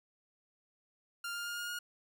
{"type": "tone with pitch steps", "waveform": "sawtooth", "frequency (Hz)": [1396.9, 1405.8, 1414.8, 1423.8, 1432.9], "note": ["F6", "F6", "F6", "F6", "F6"], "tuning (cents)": [0, 11, 22, 33, 44], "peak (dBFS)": -34, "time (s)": [1.24, 1.79], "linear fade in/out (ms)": 5, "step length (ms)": 110, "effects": []}